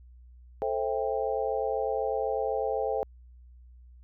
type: chord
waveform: sine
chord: A minor seventh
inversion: none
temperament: just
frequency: 440 / 528 / 660 / 792 Hz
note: A4 / C5 / E5 / G5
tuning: 0 / +16 / +2 / +18 cents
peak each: -31 / -31 / -34 / -33 dBFS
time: 0.62-3.03 s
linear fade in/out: 0 ms
effects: added 61 Hz sine -49 dBFS peak until 4.03 s